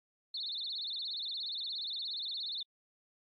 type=tone with vibrato; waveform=sine; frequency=3934 Hz; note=B7; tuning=7 cents flat; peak=-36 dBFS; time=0.34-2.63 s; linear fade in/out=5 ms; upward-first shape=sine; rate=17 Hz; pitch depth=200 cents each way; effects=AAC 32 kbps

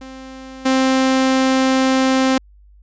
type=tone with level steps; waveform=sawtooth; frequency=262.9 Hz; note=C4; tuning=8 cents sharp; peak=-29 / -9 dBFS; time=0.01-2.38 s; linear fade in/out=5 ms; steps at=0.65 s; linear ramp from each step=10 ms; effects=added 50 Hz sine -44 dBFS peak until 2.82 s + resampled to 16000 Hz

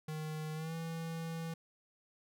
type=tone with pitch glide; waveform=square; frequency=155.3 to 164.34 Hz; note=D#3 to E3; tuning=-3 to -5 cents; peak=-39 dBFS; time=0.08-1.54 s; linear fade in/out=5 ms; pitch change=+98 cents; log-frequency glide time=0.54-0.74 s; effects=none

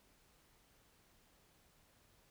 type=silence; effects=pink hiss -70 dBFS RMS until 2.3 s

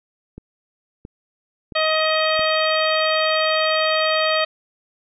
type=click train; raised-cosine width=3 ms; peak=-22 dBFS; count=4; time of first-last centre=0.38-2.393 s; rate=1.49 Hz
type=harmonic tone; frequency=629 Hz; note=D#5; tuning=19 cents sharp; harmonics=1 / 2 / 3 / 4 / 5 / 6 / 7; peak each=-20 / -23 / -25 / -26 / -27 / -28 / -28 dBFS; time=1.75-4.45 s; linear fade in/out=10 ms
effects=none

